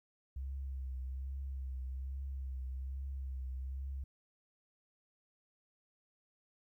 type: tone with vibrato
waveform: sine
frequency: 66.1 Hz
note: C2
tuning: 18 cents sharp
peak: -38 dBFS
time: 0.36-4.04 s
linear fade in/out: 5 ms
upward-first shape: triangle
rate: 1.2 Hz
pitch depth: 52 cents each way
effects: 13-bit